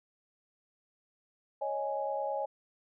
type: chord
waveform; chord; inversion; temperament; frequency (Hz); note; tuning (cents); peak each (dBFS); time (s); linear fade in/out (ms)
sine; C# suspended second; none; just; 554.4 / 623.7 / 831.5; C#5 / D#5 / G#5; 0 / +4 / +2; -35 / -37 / -35; 1.61-2.46; 10
effects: none